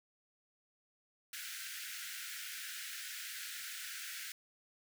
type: high-pass noise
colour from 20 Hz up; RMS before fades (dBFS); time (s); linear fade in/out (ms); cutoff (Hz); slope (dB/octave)
pink; -45; 1.33-4.32; 2; 1400; 96
effects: none